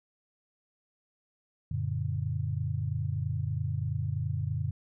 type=chord; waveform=sine; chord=Gb augmented; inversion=none; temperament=just; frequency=92.5 / 115.62 / 144.53 Hz; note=Gb2 / Bb2 / D3; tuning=0 / -14 / -27 cents; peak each=-33 dBFS; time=1.71-4.71 s; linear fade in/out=5 ms; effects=none